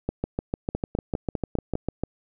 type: two click trains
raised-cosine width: 2 ms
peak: -12 / -13 dBFS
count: 14 / 6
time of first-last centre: 0.09-2.036 / 0.75-1.754 s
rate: 6.68 / 4.98 Hz
effects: none